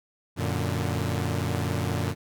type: chord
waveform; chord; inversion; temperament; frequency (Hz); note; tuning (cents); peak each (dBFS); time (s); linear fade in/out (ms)
sawtooth; Gb augmented; none; equal with one note detuned; 92.13 / 116.54 / 146.83; Gb2 / Bb2 / D3; -7 / 0 / 0; -25 / -26 / -27; 0.36-2.15; 50
effects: none